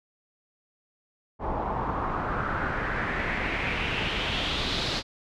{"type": "noise with low-pass filter sweep", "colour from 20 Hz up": "pink", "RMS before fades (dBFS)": -29, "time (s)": [1.39, 5.03], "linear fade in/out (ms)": 50, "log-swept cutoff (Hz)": [840, 4400], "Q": 3.3, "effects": []}